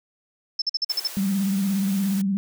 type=tone bursts; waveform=sine; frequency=5274 Hz; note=E8; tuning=in tune; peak=-20 dBFS; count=7; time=0.59-1.075 s; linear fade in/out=5 ms; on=29 ms; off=47 ms
type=high-pass noise; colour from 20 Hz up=white; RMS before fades=-37 dBFS; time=0.89-2.22 s; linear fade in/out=10 ms; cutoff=330 Hz; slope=48 dB/octave
type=tone with vibrato; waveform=sine; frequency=195.5 Hz; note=G3; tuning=4 cents flat; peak=-20 dBFS; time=1.17-2.37 s; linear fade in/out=0 ms; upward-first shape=sine; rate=17 Hz; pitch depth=58 cents each way
effects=none